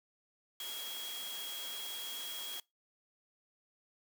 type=tone in noise; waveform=sine; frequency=3293 Hz; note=G#7; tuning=15 cents flat; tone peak=-42 dBFS; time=0.6-2.6 s; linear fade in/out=2 ms; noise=white; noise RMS=-45 dBFS; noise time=0.6-2.6 s; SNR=0 dB; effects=noise-tail reverb RT60 0.2 s tail -23 dB re dry + high-pass 300 Hz 12 dB/octave